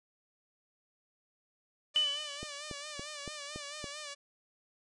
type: tone with vibrato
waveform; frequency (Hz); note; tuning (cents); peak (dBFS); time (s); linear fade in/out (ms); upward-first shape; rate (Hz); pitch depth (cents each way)
5% pulse; 587.3; D5; 0; -30; 1.94-4.15; 20; sine; 4.5; 65
type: tone with exponential decay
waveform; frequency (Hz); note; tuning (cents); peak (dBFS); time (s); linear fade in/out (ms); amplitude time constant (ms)
sine; 2993; F#7; +19; -23; 1.96-2.61; 0; 140
type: click train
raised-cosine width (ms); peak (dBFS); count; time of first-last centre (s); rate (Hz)
2; -28; 6; 2.43-3.842; 3.54
effects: resampled to 24000 Hz